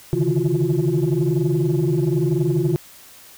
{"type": "tone cluster", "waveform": "sine", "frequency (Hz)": [136.2, 148.4, 160.3, 341.2, 362.2], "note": ["C#3", "D3", "E3", "F4", "F#4"], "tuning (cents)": [-30, 18, -48, -40, -37], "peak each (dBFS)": -22, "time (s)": [0.13, 2.76], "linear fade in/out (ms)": 0, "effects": ["tanh soft clip ceiling -10 dBFS", "white hiss -45 dBFS RMS until 3.37 s"]}